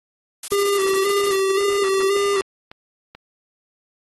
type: noise bursts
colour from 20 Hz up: blue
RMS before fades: -27 dBFS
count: 13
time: 0.43-1.358 s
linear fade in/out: 5 ms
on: 52 ms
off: 21 ms
type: tone with vibrato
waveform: square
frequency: 394.2 Hz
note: G4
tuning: 10 cents sharp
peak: -18 dBFS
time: 0.52-2.41 s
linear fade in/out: 0 ms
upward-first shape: square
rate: 1.9 Hz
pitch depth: 34 cents each way
type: clicks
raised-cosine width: 0.3 ms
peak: -22 dBFS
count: 12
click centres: 1.099 / 1.29 / 1.36 / 1.394 / 1.504 / 1.704 / 1.942 / 2.218 / 2.248 / 2.418 / 2.715 / 3.15 s
effects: AAC 32 kbps